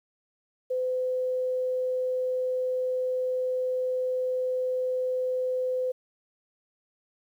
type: tone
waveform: sine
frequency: 509 Hz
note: C5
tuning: 48 cents flat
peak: -25 dBFS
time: 0.7-5.92 s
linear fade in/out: 10 ms
effects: 10-bit